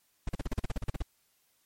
brown noise bursts, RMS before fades -29 dBFS, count 13, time 0.27-1.023 s, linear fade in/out 5 ms, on 21 ms, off 40 ms, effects white hiss -71 dBFS RMS until 1.65 s + MP3 64 kbps

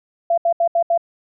sine tone bursts, 680 Hz, F5, 46 cents flat, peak -13 dBFS, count 5, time 0.3-0.977 s, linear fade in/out 5 ms, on 77 ms, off 73 ms, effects none

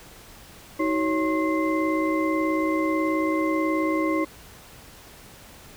sine tone cluster, 316.7 / 375.1 / 556 / 1071 / 2070 Hz, D#4 / F#4 / C#5 / C6 / C7, +31 / +24 / +5 / +40 / -19 cents, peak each -23 / -31 / -29 / -29 / -32 dBFS, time 0.79-4.25 s, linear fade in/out 10 ms, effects pink hiss -47 dBFS RMS until 5.76 s

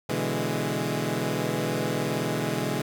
15% pulse chord, E dominant seventh, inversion second, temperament equal with one note detuned, 123.47 / 145.57 / 164.81 / 207.7 Hz, B2 / D3 / E3 / G#3, 0 / -15 / 0 / 0 cents, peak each -25 dBFS, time 0.09-2.82 s, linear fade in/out 5 ms, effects none

